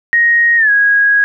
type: tone with pitch glide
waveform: sine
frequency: 1874 to 1650.4 Hz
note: A#6 to G#6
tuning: +9 to -11 cents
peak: -7 dBFS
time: 0.13-1.24 s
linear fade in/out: 0 ms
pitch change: -220 cents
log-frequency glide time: 0.57-0.71 s
effects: none